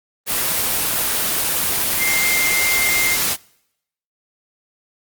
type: tone in noise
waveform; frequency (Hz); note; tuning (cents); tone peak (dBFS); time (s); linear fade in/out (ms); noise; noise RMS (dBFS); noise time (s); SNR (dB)
sine; 2102; C7; +7; -18; 1.97-3.18; 50; white; -19; 0.26-3.37; -2
effects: noise-tail reverb RT60 0.8 s tail -25 dB re dry + Opus 24 kbps